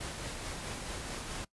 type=noise with tremolo; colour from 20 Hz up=pink; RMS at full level=-39 dBFS; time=0-1.45 s; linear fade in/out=10 ms; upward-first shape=sine; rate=4.6 Hz; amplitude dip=25%; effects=noise-tail reverb RT60 0.1 s tail -21 dB re dry + resampled to 24000 Hz